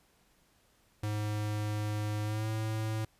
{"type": "tone with pitch glide", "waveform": "square", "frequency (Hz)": [105.6, 109.58], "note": ["G#2", "A2"], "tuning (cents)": [29, -7], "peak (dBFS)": -32, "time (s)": [1.03, 3.05], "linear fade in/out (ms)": 5, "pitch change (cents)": 64, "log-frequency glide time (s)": [2.23, 2.48], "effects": ["pink hiss -68 dBFS RMS until 3.19 s", "resampled to 32000 Hz"]}